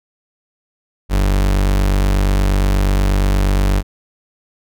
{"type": "tone", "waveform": "40% pulse", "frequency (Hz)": 48.4, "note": "G1", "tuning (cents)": -21, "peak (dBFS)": -11, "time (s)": [1.09, 3.83], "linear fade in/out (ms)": 50, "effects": []}